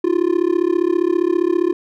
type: tone with amplitude modulation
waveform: triangle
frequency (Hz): 349.2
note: F4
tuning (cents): 0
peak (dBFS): -8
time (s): 0.04-1.73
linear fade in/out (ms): 5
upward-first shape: sine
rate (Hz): 35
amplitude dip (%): 100
effects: none